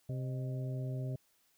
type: harmonic tone with a mistuned harmonic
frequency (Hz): 130.81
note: C3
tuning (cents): 0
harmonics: 1 / 2 / 3 / 4 / 5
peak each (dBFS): -35 / -47 / -49 / -53 / -49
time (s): 0.09-1.16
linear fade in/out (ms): 5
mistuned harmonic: 5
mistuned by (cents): -83
effects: white hiss -72 dBFS RMS until 1.57 s